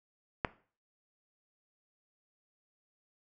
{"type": "click", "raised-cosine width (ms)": 0.5, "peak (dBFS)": -13, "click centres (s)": 0.448, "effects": ["noise-tail reverb RT60 0.4 s tail -17 dB re dry"]}